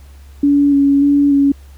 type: tone with vibrato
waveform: sine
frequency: 282.5 Hz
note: C#4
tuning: 33 cents sharp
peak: -8 dBFS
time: 0.43-1.52 s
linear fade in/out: 5 ms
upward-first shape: square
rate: 1.7 Hz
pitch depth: 16 cents each way
effects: added 69 Hz sine -36 dBFS peak until 1.77 s + pink hiss -50 dBFS RMS until 1.77 s